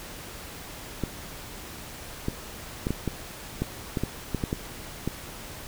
clicks, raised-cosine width 3 ms, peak -13 dBFS, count 12, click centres 1.037 / 2.284 / 2.869 / 2.906 / 3.077 / 3.62 / 3.972 / 4.036 / 4.347 / 4.438 / 4.529 / 5.076 s, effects pink hiss -41 dBFS RMS until 5.67 s

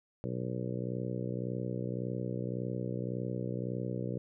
harmonic tone, 61.8 Hz, B1, 2 cents sharp, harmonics 2 / 3 / 4 / 5 / 6 / 7 / 8 / 9, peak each -37 / -39 / -45 / -43 / -44 / -44 / -43 / -47 dBFS, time 0.24-4.18 s, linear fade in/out 0 ms, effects none

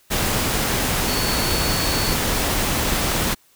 sine tone in noise, 4435 Hz, C#8, in tune, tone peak -27 dBFS, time 1.07-2.15 s, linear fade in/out 20 ms, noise pink, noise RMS -21 dBFS, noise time 0.1-3.35 s, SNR -9 dB, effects white hiss -57 dBFS RMS until 3.55 s

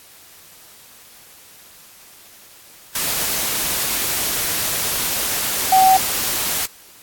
sine tone in noise, 761 Hz, F#5, 48 cents sharp, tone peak -9 dBFS, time 5.72-5.97 s, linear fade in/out 5 ms, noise white, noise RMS -21 dBFS, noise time 2.95-6.66 s, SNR +9 dB, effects white hiss -45 dBFS RMS until 7.02 s + AAC 64 kbps

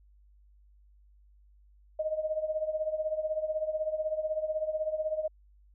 sine tone with tremolo, 622.3 Hz, D#5, in tune, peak -25 dBFS, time 1.99-5.28 s, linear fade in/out 5 ms, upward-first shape triangle, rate 16 Hz, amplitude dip 85%, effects added 50 Hz sine -57 dBFS peak until 5.74 s

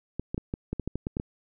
clicks, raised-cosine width 3 ms, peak -17 dBFS, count 11, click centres 0.196 / 0.345 / 0.379 / 0.539 / 0.73 / 0.797 / 0.876 / 0.956 / 1.069 / 1.169 / 1.199 s, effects none

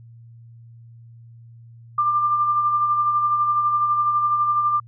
sine tone with tremolo, 1191 Hz, D6, 24 cents sharp, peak -15 dBFS, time 1.98-4.8 s, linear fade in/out 5 ms, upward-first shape sine, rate 12 Hz, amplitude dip 40%, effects added 116 Hz sine -42 dBFS peak until 4.87 s

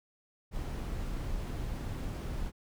brown noise, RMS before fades -36 dBFS, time 0.51-2.52 s, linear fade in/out 50 ms, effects none

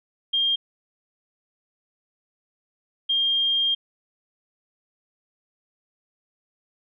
sine tone pair in turn, 3210 / 3210 Hz, G7 / G7, +40 / +40 cents, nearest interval unison, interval 0 cents, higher neither, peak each -19 dBFS, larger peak neither, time 0.33-0.56 / 3.09-3.75 s, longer second, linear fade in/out 10 ms, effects none

